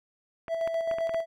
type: tone with tremolo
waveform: triangle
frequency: 660 Hz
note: E5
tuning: 2 cents sharp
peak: -23 dBFS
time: 0.48-1.26 s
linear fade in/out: 50 ms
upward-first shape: square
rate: 7.6 Hz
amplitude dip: 40%
type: clicks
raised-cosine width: 0.5 ms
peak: -22 dBFS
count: 6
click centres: 0.482 / 0.675 / 0.913 / 0.985 / 1.094 / 1.145 s
effects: none

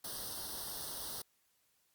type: noise with comb filter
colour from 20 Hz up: white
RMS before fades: -43 dBFS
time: 0.04-1.22 s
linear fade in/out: 5 ms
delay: 0.21 ms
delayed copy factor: +0.95
effects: white hiss -75 dBFS RMS until 1.94 s + Opus 48 kbps

